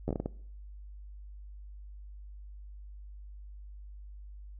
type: slowing click train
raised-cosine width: 2 ms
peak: -19 dBFS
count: 7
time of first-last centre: 0.08-0.26 s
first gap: 11 ms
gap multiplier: 1.4
effects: noise-tail reverb RT60 0.6 s tail -21 dB re dry + added 50 Hz sine -44 dBFS peak until 4.59 s